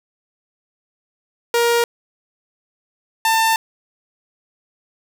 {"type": "tone pair in turn", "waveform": "sawtooth", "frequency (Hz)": [471.2, 894.7], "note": ["A#4", "A5"], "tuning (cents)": [19, 29], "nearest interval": "major seventh", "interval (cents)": 1110, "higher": "second", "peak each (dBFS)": -10, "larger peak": "neither", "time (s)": [[1.54, 1.84], [3.25, 3.56]], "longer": "second", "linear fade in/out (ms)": 2, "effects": []}